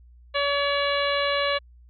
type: harmonic tone with a mistuned harmonic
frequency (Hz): 568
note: C#5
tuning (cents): +42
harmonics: 1 / 2 / 3 / 4 / 5 / 6 / 7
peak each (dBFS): -25 / -28 / -30 / -31 / -32 / -33 / -33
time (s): 0.34-1.59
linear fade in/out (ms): 20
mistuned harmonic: 7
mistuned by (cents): +16
effects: added 60 Hz sine -48 dBFS peak until 1.89 s